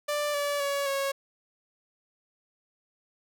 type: tone with pitch steps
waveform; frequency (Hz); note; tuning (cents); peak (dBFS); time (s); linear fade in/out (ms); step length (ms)
sawtooth; 589 / 575.9 / 563.1 / 550.5; D5 / D5 / C#5 / C#5; +5 / -34 / +27 / -12; -23; 0.08-1.12; 10; 260
effects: none